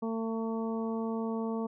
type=harmonic tone; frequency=225.1 Hz; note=A3; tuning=40 cents sharp; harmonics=1 / 2 / 3 / 4 / 5; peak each=-32 / -36 / -43 / -43 / -45 dBFS; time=0.02-1.67 s; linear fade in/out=10 ms; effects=none